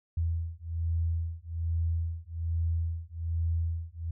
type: beating tone pair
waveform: sine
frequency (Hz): 82.41 / 83.61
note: E2 / E2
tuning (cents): 0 / +25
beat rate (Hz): 1.2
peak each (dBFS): -31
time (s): 0.17-4.11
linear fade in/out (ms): 5
effects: none